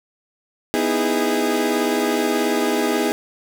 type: chord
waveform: 30% pulse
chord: E major seventh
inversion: second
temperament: equal with one note detuned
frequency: 246.9 / 311.1 / 329.6 / 410.3 Hz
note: B3 / D#4 / E4 / G#4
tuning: 0 / 0 / 0 / -21 cents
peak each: -21 / -21 / -24 / -19 dBFS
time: 0.74-3.12 s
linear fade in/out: 0 ms
effects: none